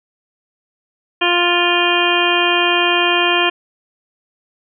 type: harmonic tone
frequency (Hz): 350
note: F4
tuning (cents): +4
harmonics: 1 / 2 / 3 / 4 / 5 / 7 / 8 / 9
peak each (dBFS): -19 / -21 / -20 / -24 / -21 / -19 / -21 / -21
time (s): 1.21-3.5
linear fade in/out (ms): 10
effects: none